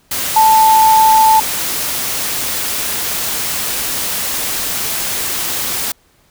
sine tone in noise, 880 Hz, A5, in tune, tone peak -6 dBFS, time 0.36-1.4 s, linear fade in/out 5 ms, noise white, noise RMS -19 dBFS, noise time 0.11-5.92 s, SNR +10 dB, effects pink hiss -54 dBFS RMS until 6.3 s

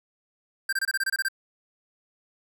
square tone bursts, 1577 Hz, G6, 10 cents sharp, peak -24 dBFS, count 10, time 0.69-1.285 s, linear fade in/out 5 ms, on 37 ms, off 25 ms, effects none

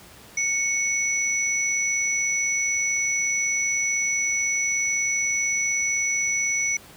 sine tone pair together, 2217 / 5919 Hz, C#7 / F#8, 0 / 0 cents, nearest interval octave + perfect fourth, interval 1700 cents, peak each -24 dBFS, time 0.37-6.77 s, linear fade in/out 5 ms, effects pink hiss -47 dBFS RMS until 6.96 s + high-pass 60 Hz 12 dB/octave

